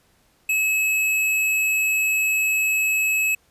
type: tone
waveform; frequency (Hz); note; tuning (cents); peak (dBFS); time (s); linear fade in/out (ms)
square; 2580; E7; -38; -19; 0.49-3.35; 5
effects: pink hiss -61 dBFS RMS until 3.5 s + resampled to 32000 Hz